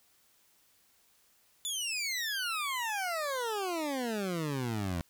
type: exponential sweep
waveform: 20% pulse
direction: down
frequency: 3539 to 82 Hz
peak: -27 dBFS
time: 1.65-5.01 s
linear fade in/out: 0 ms
effects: white hiss -67 dBFS RMS until 5.09 s